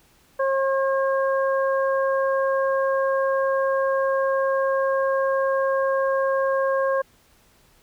harmonic tone, 539 Hz, C#5, 49 cents flat, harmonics 1 / 2 / 3, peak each -20 / -26 / -30 dBFS, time 0.39-7.02 s, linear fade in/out 10 ms, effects pink hiss -58 dBFS RMS until 7.82 s

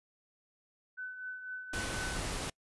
sine tone with tremolo, 1507 Hz, F#6, 31 cents sharp, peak -37 dBFS, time 0.97-2.2 s, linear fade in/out 20 ms, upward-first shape triangle, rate 4 Hz, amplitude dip 60%
pink noise, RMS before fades -37 dBFS, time 1.73-2.5 s, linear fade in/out 5 ms
effects noise-tail reverb RT60 0.1 s tail -26 dB re dry + resampled to 24000 Hz

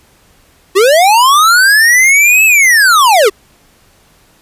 square linear two-way sweep, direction up then down, 359.4 to 2637 to 359.4 Hz, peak -5 dBFS, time 0.75-3.3 s, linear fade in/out 20 ms, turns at 2.45 s, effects pink hiss -48 dBFS RMS until 4.41 s + resampled to 32000 Hz

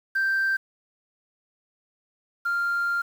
sine tone pair in turn, 1568 / 1394.3 Hz, G6 / F6, 0 / -3 cents, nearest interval major second, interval 203 cents, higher first, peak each -19 / -21 dBFS, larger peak first, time 0.15-0.57 / 2.45-3.02 s, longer second, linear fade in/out 10 ms, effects tanh soft clip ceiling -19 dBFS + 8-bit

